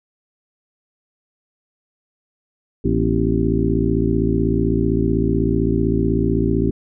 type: harmonic tone with a mistuned harmonic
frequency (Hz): 55.8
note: A1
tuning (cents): +25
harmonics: 1 / 2 / 3 / 4 / 5 / 6 / 7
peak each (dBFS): -23 / -23 / -23 / -23 / -23 / -23 / -23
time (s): 2.84-6.71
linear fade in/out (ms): 10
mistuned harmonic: 4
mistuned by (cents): +140
effects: none